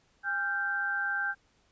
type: tone cluster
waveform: sine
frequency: 812 / 1386 / 1564 Hz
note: G#5 / F6 / G6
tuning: -39 / -14 / -4 cents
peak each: -38 / -37 / -29 dBFS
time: 0.23-1.35 s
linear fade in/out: 50 ms
effects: pink hiss -68 dBFS RMS until 1.71 s + resampled to 16000 Hz